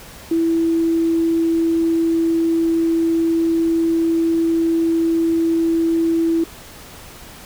sine tone, 330 Hz, E4, 2 cents sharp, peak -14 dBFS, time 0.31-6.44 s, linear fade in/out 5 ms, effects pink hiss -39 dBFS RMS until 7.45 s

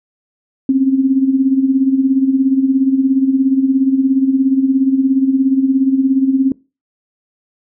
sine tone with tremolo, 267 Hz, C4, 35 cents sharp, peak -7 dBFS, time 0.69-6.52 s, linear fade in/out 2 ms, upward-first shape sine, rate 17 Hz, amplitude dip 65%, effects noise-tail reverb RT60 0.3 s tail -24 dB re dry

